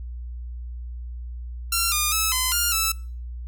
5% pulse tone with pitch steps, 1368 / 1213 / 1299 / 1023 / 1409 / 1316 Hz, F6 / D#6 / E6 / C6 / F6 / E6, -36 / -44 / -26 / -39 / +15 / -3 cents, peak -9 dBFS, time 1.72-2.92 s, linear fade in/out 5 ms, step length 200 ms, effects noise-tail reverb RT60 0.4 s tail -22 dB re dry + added 60 Hz sine -31 dBFS peak until 3.47 s

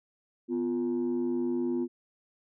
sine tone pair together, 249.7 / 349.2 Hz, B3 / F4, +19 / 0 cents, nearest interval tritone, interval 581 cents, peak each -28 dBFS, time 0.48-1.88 s, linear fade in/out 50 ms, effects tanh soft clip ceiling -23 dBFS

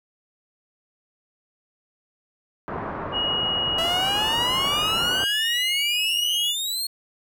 white low-pass noise, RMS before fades -31 dBFS, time 2.68-5.24 s, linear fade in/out 0 ms, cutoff 1300 Hz, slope 24 dB/octave
sine tone, 2892 Hz, F#7, 40 cents flat, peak -22 dBFS, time 3.12-6.55 s, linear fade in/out 50 ms
sawtooth exponential sweep, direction up, 650 to 4331 Hz, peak -22 dBFS, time 3.78-6.87 s, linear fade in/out 5 ms
effects none

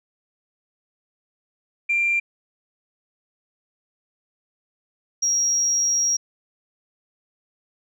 sine tone pair in turn, 2375 / 5649 Hz, D7 / F8, +19 / +19 cents, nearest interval octave + minor third, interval 1500 cents, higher second, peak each -17 dBFS, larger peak neither, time 1.89-2.2 / 5.22-6.17 s, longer second, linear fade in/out 10 ms, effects tanh soft clip ceiling -13 dBFS

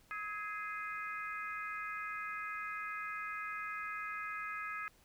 harmonic tone with a mistuned harmonic, 415 Hz, G#4, 1 cent flat, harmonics 3 / 4 / 5 / 6, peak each -42 / -44 / -46 / -48 dBFS, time 0.11-4.88 s, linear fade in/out 0 ms, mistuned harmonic 3, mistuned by +38 cents, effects pink hiss -67 dBFS RMS until 5.04 s

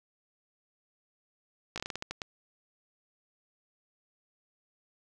slowing click train, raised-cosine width 0.2 ms, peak -18 dBFS, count 10, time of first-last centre 1.76-2.218 s, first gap 17 ms, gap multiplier 1.26, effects none

